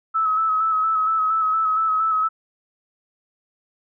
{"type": "tone with vibrato", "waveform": "sine", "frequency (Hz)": 1294, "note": "E6", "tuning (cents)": -32, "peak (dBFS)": -17, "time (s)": [0.14, 2.29], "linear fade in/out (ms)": 20, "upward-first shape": "square", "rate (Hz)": 4.3, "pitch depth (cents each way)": 26, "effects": []}